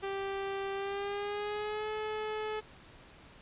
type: tone with pitch glide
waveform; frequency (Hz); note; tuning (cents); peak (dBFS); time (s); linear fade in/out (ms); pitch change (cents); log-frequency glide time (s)
sawtooth; 392 to 430; G4 to A4; 0 to -40; -30; 0.02-2.61; 20; +160; 0.74-1.9
effects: pink hiss -55 dBFS RMS until 3.41 s + resampled to 8000 Hz